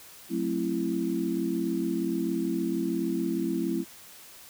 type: chord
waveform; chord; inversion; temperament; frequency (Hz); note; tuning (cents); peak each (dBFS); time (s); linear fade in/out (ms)
sine; F# half-diminished seventh; none; just; 185 / 222 / 266.4 / 333; F#3 / A3 / C4 / E4; 0 / +16 / +31 / +18; -33 / -33 / -32 / -29; 0.29-3.85; 50
effects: white hiss -49 dBFS RMS until 4.49 s